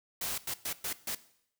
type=noise bursts at uneven times; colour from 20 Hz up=white; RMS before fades=-35 dBFS; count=5; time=0.21-0.38 / 0.47-0.54 / 0.65-0.73 / 0.84-0.93 / 1.07-1.15 s; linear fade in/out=5 ms; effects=noise-tail reverb RT60 0.7 s tail -17 dB re dry